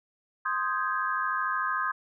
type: chord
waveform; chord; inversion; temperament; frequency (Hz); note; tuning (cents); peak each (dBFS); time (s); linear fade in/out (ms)
sine; Ab major seventh; first; equal; 1046.5 / 1244.5 / 1568 / 1661.2; C6 / Eb6 / G6 / Ab6; 0 / 0 / 0 / 0; -31 / -30 / -33 / -34; 0.45-1.92; 10
effects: none